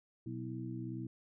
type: harmonic tone with a mistuned harmonic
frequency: 62 Hz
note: B1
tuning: 7 cents sharp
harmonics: 2 / 3 / 4 / 5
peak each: -42 / -47 / -46 / -44 dBFS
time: 0.26-1.07 s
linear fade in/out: 5 ms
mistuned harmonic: 5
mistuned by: +84 cents
effects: none